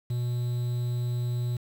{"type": "tone with quantisation", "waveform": "triangle", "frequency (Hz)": 121.5, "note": "B2", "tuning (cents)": -28, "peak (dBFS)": -24, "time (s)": [0.1, 1.57], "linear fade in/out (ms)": 5, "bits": 8, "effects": []}